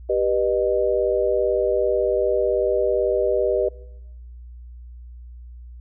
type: chord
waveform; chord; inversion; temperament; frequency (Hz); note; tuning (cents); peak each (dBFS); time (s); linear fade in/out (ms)
sine; G augmented; none; just; 392 / 490 / 612.5; G4 / B4 / D#5; 0 / -14 / -27; -22; 0.09-3.69; 10
effects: noise-tail reverb RT60 1.0 s tail -23 dB re dry + added 60 Hz sine -37 dBFS peak until 5.8 s